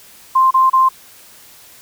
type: tone bursts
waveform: sine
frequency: 1048 Hz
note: C6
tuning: 2 cents sharp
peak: -8 dBFS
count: 3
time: 0.35-0.89 s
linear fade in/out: 10 ms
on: 160 ms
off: 30 ms
effects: white hiss -43 dBFS RMS until 1.81 s